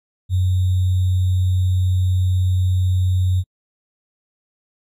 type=tone with sample-and-hold; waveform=sine; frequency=92 Hz; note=F#2; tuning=9 cents flat; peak=-14 dBFS; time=0.29-3.44 s; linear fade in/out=50 ms; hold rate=3675 Hz; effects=AAC 48 kbps